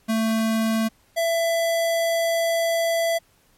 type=tone pair in turn; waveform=square; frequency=222.6 / 667 Hz; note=A3 / E5; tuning=+20 / +20 cents; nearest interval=octave + perfect fifth; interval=1900 cents; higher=second; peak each=-20 / -20 dBFS; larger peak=neither; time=0.08-0.89 / 1.16-3.19 s; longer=second; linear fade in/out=20 ms; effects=pink hiss -60 dBFS RMS until 3.57 s + MP3 64 kbps